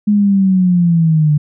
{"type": "linear sweep", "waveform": "sine", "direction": "down", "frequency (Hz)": [210, 146.83], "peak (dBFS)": -8, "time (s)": [0.07, 1.38], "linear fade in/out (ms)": 10, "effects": []}